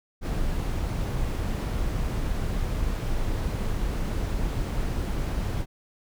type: noise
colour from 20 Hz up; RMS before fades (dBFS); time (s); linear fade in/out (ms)
brown; -27; 0.21-5.66; 50
effects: none